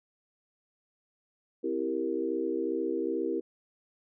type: chord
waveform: sine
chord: C dominant seventh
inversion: none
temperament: equal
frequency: 261.6 / 329.6 / 392 / 466.2 Hz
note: C4 / E4 / G4 / Bb4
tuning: 0 / 0 / 0 / 0 cents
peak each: -37 / -32 / -33 / -34 dBFS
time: 1.63-3.41 s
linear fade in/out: 20 ms
effects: none